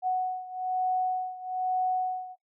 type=beating tone pair; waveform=sine; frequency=740 / 741.1 Hz; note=F#5 / F#5; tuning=0 / +3 cents; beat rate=1.1 Hz; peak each=-28 / -31 dBFS; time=0.02-2.36 s; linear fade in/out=50 ms; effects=noise-tail reverb RT60 0.1 s tail -19 dB re dry